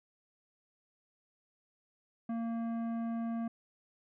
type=tone with tanh clipping; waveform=sine; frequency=230 Hz; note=A#3; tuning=23 cents flat; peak=-35 dBFS; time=2.29-3.48 s; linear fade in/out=5 ms; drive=12 dB; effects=none